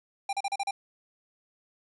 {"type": "tone bursts", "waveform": "square", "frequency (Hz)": 796, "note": "G5", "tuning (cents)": 26, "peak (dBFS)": -28, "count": 6, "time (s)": [0.29, 0.71], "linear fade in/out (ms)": 5, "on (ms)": 40, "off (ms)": 36, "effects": ["resampled to 24000 Hz"]}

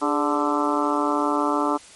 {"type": "harmonic tone with a mistuned harmonic", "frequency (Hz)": 146.9, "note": "D3", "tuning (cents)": 1, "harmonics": [2, 3, 4, 5, 6, 7, 8, 9], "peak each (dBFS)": [-24, -29, -29, -31, -27, -28, -27, -29], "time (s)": [0.01, 1.78], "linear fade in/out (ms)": 20, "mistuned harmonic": 3, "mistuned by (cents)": -90, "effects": ["white hiss -46 dBFS RMS until 1.95 s", "MP3 48 kbps"]}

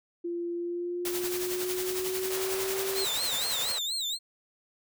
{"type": "tone with pitch glide", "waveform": "sine", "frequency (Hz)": [344.6, 386.8], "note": ["F4", "G4"], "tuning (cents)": [-23, -23], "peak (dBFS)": -30, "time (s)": [0.24, 3.05], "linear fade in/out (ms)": 10, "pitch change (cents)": 200, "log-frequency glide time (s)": [0.54, 2.85]}
{"type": "noise with tremolo", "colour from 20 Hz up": "white", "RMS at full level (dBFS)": -33, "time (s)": [1.05, 3.72], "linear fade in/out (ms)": 2, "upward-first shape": "sine", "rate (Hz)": 11, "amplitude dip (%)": 55}
{"type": "high-pass noise", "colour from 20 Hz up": "pink", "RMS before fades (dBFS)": -39, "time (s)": [2.3, 3.79], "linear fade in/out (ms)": 5, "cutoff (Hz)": 430, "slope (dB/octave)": 48}
{"type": "tone with vibrato", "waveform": "35% pulse", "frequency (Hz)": 3871, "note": "B7", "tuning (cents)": -35, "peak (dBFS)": -28, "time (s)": [2.94, 4.19], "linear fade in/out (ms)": 50, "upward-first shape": "sine", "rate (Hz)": 4.2, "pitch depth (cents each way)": 160}
{"effects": []}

